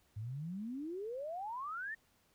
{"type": "exponential sweep", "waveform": "sine", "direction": "up", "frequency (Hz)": [100.3, 1864.7], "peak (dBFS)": -39, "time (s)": [0.16, 1.95], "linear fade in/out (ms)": 10, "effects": ["pink hiss -72 dBFS RMS until 2.34 s"]}